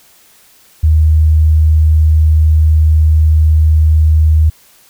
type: tone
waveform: sine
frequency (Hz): 78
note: D#2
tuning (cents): +5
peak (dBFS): -5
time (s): 0.83-4.5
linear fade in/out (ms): 10
effects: white hiss -46 dBFS RMS until 4.89 s